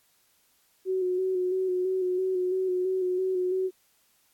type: tone with vibrato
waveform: sine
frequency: 370 Hz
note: F#4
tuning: in tune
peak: -24 dBFS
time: 0.85-3.71 s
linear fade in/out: 50 ms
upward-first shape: square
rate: 3 Hz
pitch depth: 26 cents each way
effects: white hiss -66 dBFS RMS until 4.33 s + AAC 64 kbps